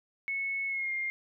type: tone with pitch glide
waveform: sine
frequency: 2200 to 2119 Hz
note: C#7 to C7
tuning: -14 to +21 cents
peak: -30 dBFS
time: 0.28-1.1 s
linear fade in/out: 0 ms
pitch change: -65 cents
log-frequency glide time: 0.67-0.92 s
effects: none